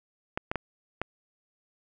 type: clicks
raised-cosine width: 0.5 ms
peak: -14 dBFS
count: 4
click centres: 0.375 / 0.515 / 0.557 / 1.016 s
effects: none